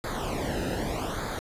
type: noise with flanger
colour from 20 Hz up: brown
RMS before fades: -31 dBFS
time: 0.04-1.39 s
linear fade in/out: 0 ms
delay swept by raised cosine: 0.35 to 0.9 ms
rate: 0.82 Hz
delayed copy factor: -0.8
effects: resampled to 32000 Hz